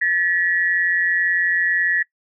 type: tone pair together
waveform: sine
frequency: 1736.9 / 1915 Hz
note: A6 / A#6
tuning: -23 / +46 cents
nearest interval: major second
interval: 169 cents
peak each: -19 dBFS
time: 0.01-2.03 s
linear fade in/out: 10 ms
effects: noise-tail reverb RT60 0.1 s tail -22 dB re dry